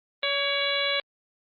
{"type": "harmonic tone with a mistuned harmonic", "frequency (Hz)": 565, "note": "C#5", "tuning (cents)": 33, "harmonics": [1, 2, 3, 4, 5, 6, 7], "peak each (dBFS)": [-30, -35, -33, -29, -34, -30, -31], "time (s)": [0.23, 1], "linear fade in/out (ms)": 2, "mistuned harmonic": 3, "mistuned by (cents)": -42, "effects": ["Opus 32 kbps"]}